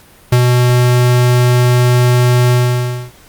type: tone with ADSR envelope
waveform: square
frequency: 123.47 Hz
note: B2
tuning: in tune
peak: -6 dBFS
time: 0.32-3.12 s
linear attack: 6 ms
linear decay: 51 ms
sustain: -2 dB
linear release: 610 ms
effects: pink hiss -43 dBFS RMS until 3.28 s + Opus 48 kbps